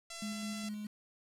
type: tone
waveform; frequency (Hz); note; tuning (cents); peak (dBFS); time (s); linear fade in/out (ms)
5% pulse; 674; E5; +38; -32; 0.1-0.69; 5
type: tone with tremolo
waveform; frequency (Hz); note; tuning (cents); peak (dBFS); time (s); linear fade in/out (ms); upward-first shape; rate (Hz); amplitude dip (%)
sine; 210; G#3; +19; -37; 0.22-0.87; 5; square; 4.8; 25
effects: resampled to 32000 Hz + 9-bit